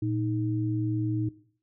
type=tone pair together; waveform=sine; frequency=115.4 / 312.7 Hz; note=A#2 / D#4; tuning=-17 / +9 cents; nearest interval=octave + perfect fourth; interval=1726 cents; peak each=-28 / -29 dBFS; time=0.02-1.29 s; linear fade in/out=5 ms; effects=noise-tail reverb RT60 0.5 s tail -17 dB re dry